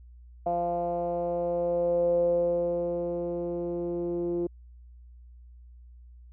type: tone with low-pass filter sweep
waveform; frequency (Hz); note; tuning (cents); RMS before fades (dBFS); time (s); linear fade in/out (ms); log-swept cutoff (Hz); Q
10% pulse; 173.2; F3; -14; -28; 0.46-4.47; 5; 660 to 380; 9.2
effects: added 60 Hz sine -47 dBFS peak until 6.32 s